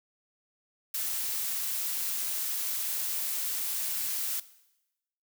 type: noise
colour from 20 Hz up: blue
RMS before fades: -32 dBFS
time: 0.94-4.4 s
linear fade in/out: 5 ms
effects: noise-tail reverb RT60 0.9 s tail -17 dB re dry